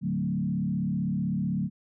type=tone with frequency modulation; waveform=sine; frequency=185 Hz; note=F#3; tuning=in tune; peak=-25 dBFS; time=0.01-1.7 s; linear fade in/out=50 ms; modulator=35.8 Hz; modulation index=1.3; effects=none